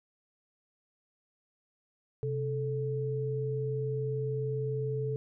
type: tone pair together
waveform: sine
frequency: 131.2 / 436.5 Hz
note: C3 / A4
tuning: +5 / -14 cents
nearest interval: octave + major sixth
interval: 2081 cents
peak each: -32 / -33 dBFS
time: 2.23-5.16 s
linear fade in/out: 0 ms
effects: none